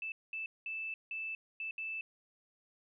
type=tone bursts at uneven times; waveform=sine; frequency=2637 Hz; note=E7; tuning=in tune; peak=-37 dBFS; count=6; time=0.02-0.12 / 0.33-0.46 / 0.66-0.94 / 1.11-1.35 / 1.6-1.71 / 1.78-2.01 s; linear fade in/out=2 ms; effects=none